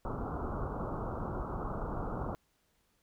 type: low-pass noise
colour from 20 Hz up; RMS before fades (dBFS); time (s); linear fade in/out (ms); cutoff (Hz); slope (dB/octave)
pink; -37; 0.05-2.35; 0; 1400; 96
effects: pink hiss -74 dBFS RMS until 3.02 s